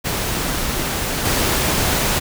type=noise with level steps; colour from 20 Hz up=pink; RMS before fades=-22 / -18 dBFS; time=0.04-2.2 s; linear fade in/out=20 ms; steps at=1.25 s; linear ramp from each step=5 ms; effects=none